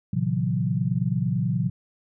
sine chord, F# dominant seventh, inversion first, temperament equal with one note detuned, 116.54 / 135.58 / 164.81 / 185 Hz, A#2 / C#3 / E3 / F#3, 0 / -38 / 0 / 0 cents, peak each -27 dBFS, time 0.13-1.7 s, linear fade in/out 5 ms, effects none

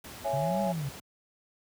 pink noise, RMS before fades -44 dBFS, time 0.04-1 s, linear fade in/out 5 ms
sine chord, C# minor, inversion none, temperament just, 554.4 / 665.2 / 831.5 Hz, C#5 / E5 / G#5, 0 / +16 / +2 cents, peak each -32 dBFS, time 0.24-0.73 s, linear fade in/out 20 ms
sine linear two-way sweep, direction up then down, 130.81 to 201.7 to 130.81 Hz, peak -30 dBFS, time 0.33-0.89 s, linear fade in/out 5 ms, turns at 0.61 s
effects high-pass 80 Hz 12 dB/octave

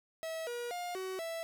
45% pulse tone with pitch steps, 647 / 479.6 / 708 / 376 / 660 Hz, E5 / A#4 / F5 / F#4 / E5, -32 / +49 / +23 / +28 / +2 cents, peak -37 dBFS, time 0.23-1.43 s, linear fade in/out 0 ms, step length 240 ms, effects none

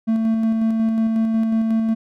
triangle tone with tremolo, 223.5 Hz, A3, 27 cents sharp, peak -13 dBFS, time 0.07-1.95 s, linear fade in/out 20 ms, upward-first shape square, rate 5.5 Hz, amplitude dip 25%, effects none

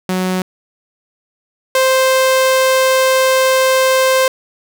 sawtooth tone pair in turn, 184.9 / 523 Hz, F#3 / C5, -1 / -1 cents, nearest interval octave + tritone, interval 1800 cents, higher second, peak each -11 / -6 dBFS, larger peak second, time 0.09-0.42 / 1.75-4.28 s, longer second, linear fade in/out 2 ms, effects none

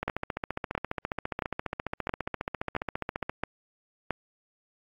two click trains, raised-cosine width 0.5 ms, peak -13 / -15 dBFS, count 7 / 49, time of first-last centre 0.08-4.107 / 0.03-3.295 s, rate 1.49 / 14.7 Hz, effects AAC 32 kbps

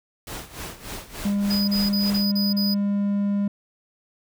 pink noise with tremolo, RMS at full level -33 dBFS, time 0.27-2.25 s, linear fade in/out 2 ms, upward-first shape sine, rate 3.4 Hz, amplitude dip 80%
triangle tone, 201.9 Hz, G#3, 49 cents flat, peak -18 dBFS, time 1.25-3.48 s, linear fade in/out 5 ms
square tone bursts, 4964 Hz, D#8, 5 cents flat, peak -25 dBFS, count 6, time 1.5-2.745 s, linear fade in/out 10 ms, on 180 ms, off 33 ms
effects none

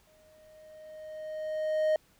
triangle tone with exponential growth, 621 Hz, D#5, 3 cents flat, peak -20 dBFS, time 0.07-1.96 s, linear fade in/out 2 ms, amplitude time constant 410 ms, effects pink hiss -65 dBFS RMS until 2.19 s

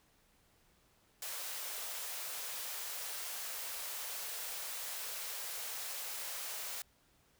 white high-pass noise, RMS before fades -42 dBFS, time 1.22-6.82 s, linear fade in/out 2 ms, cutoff 440 Hz, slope 48 dB/octave, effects pink hiss -70 dBFS RMS until 7.39 s

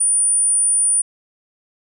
sine tone, 9397 Hz, D9, in tune, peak -13 dBFS, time 0-1.02 s, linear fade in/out 10 ms, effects none

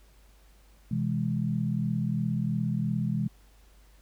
sine chord, C augmented, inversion none, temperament equal with one note detuned, 127.83 / 164.81 / 207.7 Hz, C3 / E3 / G#3, -40 / 0 / 0 cents, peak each -30 dBFS, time 0.91-3.28 s, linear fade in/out 5 ms, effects added 50 Hz sine -55 dBFS peak until 4.01 s + pink hiss -63 dBFS RMS until 4.01 s

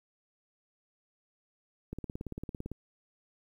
click train, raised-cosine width 3 ms, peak -25 dBFS, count 15, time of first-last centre 1.93-2.717 s, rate 17.8 Hz, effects 10-bit

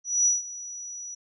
sine tone with ADSR envelope, 5870 Hz, F#8, 15 cents flat, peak -17 dBFS, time 0.04-1.15 s, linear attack 220 ms, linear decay 160 ms, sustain -18 dB, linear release 10 ms, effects none

